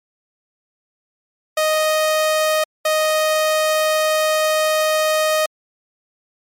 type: tone pair in turn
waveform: sawtooth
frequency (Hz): 622.3 / 622.3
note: D#5 / D#5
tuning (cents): 0 / 0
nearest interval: unison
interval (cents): 0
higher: neither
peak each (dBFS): -11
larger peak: neither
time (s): 1.57-2.64 / 2.85-5.46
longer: second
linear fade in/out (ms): 5
effects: MP3 64 kbps